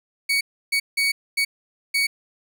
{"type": "tone bursts at uneven times", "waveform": "30% pulse", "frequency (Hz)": 2241, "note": "C#7", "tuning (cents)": 18, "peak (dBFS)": -16, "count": 5, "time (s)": [[0.29, 0.41], [0.72, 0.8], [0.97, 1.12], [1.37, 1.45], [1.94, 2.07]], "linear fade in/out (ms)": 10, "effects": []}